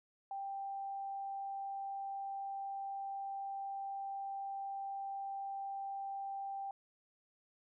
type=tone; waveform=sine; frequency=787 Hz; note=G5; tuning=7 cents sharp; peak=-39 dBFS; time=0.31-6.71 s; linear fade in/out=2 ms; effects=none